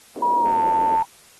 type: band-pass noise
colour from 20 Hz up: pink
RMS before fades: -32 dBFS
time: 0.16-0.96 s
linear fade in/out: 0 ms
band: 280 to 640 Hz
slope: 24 dB/octave
type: tone with pitch glide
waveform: sine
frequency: 963 to 893.3 Hz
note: B5 to A5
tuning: -44 to +26 cents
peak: -16 dBFS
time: 0.22-1.03 s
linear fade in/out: 5 ms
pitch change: -130 cents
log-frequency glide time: 0.36-0.61 s
type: click train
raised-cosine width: 0.5 ms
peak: -22 dBFS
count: 50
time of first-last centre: 0.46-1.02 s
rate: 87.5 Hz
effects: white hiss -50 dBFS RMS until 1.39 s + AAC 32 kbps